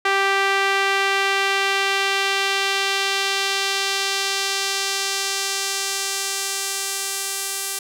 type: tone with band-pass filter sweep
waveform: sawtooth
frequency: 392 Hz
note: G4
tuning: in tune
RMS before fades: -22 dBFS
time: 0.05-7.79 s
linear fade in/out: 5 ms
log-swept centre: 1800 to 9800 Hz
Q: 1
effects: none